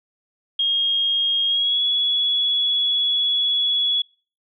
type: tone with pitch glide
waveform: sine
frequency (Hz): 3251 to 3379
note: G#7 to G#7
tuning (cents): -38 to +29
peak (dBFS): -17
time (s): 0.59-4.02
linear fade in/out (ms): 5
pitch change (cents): +67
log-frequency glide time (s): 1.47-1.82
effects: noise-tail reverb RT60 0.4 s tail -25 dB re dry